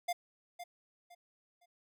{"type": "tone with echo", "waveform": "square", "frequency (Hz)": 702, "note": "F5", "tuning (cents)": 9, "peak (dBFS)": -32, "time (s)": [0.08, 0.13], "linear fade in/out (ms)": 10, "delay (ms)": 510, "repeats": 3, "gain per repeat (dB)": -11, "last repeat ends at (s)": 1.66, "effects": []}